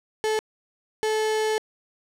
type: tone bursts at uneven times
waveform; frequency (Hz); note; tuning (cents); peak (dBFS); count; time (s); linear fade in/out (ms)
35% pulse; 434; A4; -24; -20; 2; 0.24-0.39 / 1.03-1.58; 0
effects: low-pass 10000 Hz 12 dB/octave